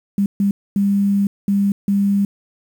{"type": "tone bursts at uneven times", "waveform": "sine", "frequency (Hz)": 199.9, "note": "G3", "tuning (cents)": 34, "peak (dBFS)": -13, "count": 5, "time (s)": [[0.18, 0.26], [0.4, 0.51], [0.76, 1.27], [1.48, 1.72], [1.88, 2.25]], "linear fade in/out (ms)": 2, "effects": ["7-bit"]}